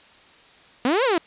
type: exponential two-way sweep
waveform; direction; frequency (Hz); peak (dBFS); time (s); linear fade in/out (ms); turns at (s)
sawtooth; up then down; 233.3 to 562 to 313.9; -14; 0.85-1.18; 2; 1.04
effects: white hiss -51 dBFS RMS until 1.26 s + resampled to 8000 Hz